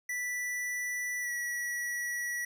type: tone with pitch glide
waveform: square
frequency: 1970 to 1933.9 Hz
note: B6 to B6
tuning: -5 to -37 cents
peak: -33 dBFS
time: 0.09-2.45 s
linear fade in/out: 5 ms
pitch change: -32 cents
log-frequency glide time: 1.2-1.31 s
effects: none